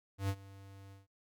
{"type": "tone with ADSR envelope", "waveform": "square", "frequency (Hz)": 98, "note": "G2", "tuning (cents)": 0, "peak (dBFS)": -31, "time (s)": [0.18, 1.07], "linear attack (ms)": 110, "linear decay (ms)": 60, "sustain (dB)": -21, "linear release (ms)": 150, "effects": ["noise-tail reverb RT60 0.2 s tail -23 dB re dry"]}